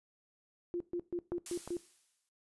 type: tone bursts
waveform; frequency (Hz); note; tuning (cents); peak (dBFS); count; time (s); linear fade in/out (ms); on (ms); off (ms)
sine; 349.2; F4; 0; -33; 6; 0.74-1.768; 0; 63; 130
type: clicks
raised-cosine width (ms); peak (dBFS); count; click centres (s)
1; -29; 2; 1.32 / 1.676
type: noise with exponential decay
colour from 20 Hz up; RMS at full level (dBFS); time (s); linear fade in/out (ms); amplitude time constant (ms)
blue; -40; 1.46-2.29; 2; 180
effects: noise-tail reverb RT60 0.3 s tail -19 dB re dry + resampled to 24000 Hz